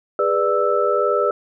sine tone cluster, 408.9 / 490.9 / 590 / 1317 Hz, G#4 / B4 / D5 / E6, -27 / -10 / +8 / -2 cents, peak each -21 dBFS, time 0.19-1.31 s, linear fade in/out 2 ms, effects none

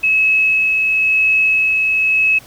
sine tone with tremolo, 2578 Hz, E7, 39 cents flat, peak -10 dBFS, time 0.03-2.39 s, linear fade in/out 10 ms, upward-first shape sine, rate 0.96 Hz, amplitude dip 25%, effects pink hiss -42 dBFS RMS until 2.46 s

